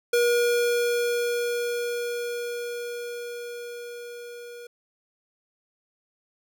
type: tone with level ramp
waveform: square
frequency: 478.8 Hz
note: A#4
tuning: 46 cents sharp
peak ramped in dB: -19 to -40 dBFS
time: 0.13-4.67 s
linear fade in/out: 5 ms
effects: none